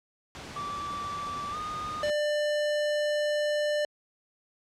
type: noise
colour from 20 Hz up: pink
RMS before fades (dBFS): -41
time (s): 0.35-2.1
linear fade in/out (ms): 0
type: tone with pitch glide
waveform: triangle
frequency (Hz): 1162 to 1229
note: D6 to D#6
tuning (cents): -19 to -22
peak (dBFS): -31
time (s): 0.56-2.03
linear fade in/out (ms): 5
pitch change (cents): +97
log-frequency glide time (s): 1.51-1.56
type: tone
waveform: square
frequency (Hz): 595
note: D5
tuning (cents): +22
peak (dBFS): -26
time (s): 2.03-3.85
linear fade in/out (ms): 2
effects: high-pass 60 Hz 12 dB/octave + low-pass 6000 Hz 12 dB/octave